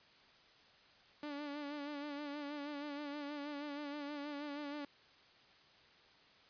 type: tone with vibrato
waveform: sawtooth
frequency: 290.4 Hz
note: D4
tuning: 19 cents flat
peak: -38 dBFS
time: 1.23-4.85 s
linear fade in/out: 2 ms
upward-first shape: sine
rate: 6.3 Hz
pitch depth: 48 cents each way
effects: white hiss -64 dBFS RMS until 6.49 s + resampled to 11025 Hz